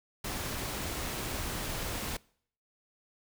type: noise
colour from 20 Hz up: pink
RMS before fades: -36 dBFS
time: 0.24-2.17 s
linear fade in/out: 5 ms
effects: noise-tail reverb RT60 0.6 s tail -24 dB re dry